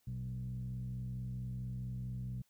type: tone with frequency modulation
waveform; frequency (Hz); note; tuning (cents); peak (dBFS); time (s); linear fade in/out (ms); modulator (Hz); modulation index
sine; 123.3; B2; -2; -37; 0.07-2.42; 5; 64.5; 0.74
effects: tanh soft clip ceiling -33 dBFS + white hiss -75 dBFS RMS until 2.49 s